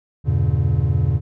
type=chord; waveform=triangle; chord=E diminished seventh; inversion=none; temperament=just; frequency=82.41 / 98.89 / 118.67 / 142.4 Hz; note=E2 / G2 / Bb2 / Db3; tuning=0 / +16 / +31 / +47 cents; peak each=-19 dBFS; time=0.24-1.21 s; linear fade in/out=50 ms; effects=none